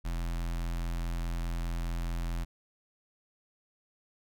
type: tone with notch filter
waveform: square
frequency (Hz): 42.4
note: E1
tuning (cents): +50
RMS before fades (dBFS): -33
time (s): 0.04-2.45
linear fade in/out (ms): 20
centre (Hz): 440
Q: 1.6
effects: none